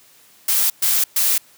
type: noise bursts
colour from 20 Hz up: blue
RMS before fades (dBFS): -17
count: 3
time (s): 0.48-1.38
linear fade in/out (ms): 5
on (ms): 220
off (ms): 120
effects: white hiss -51 dBFS RMS until 1.57 s + high-pass 80 Hz 12 dB/octave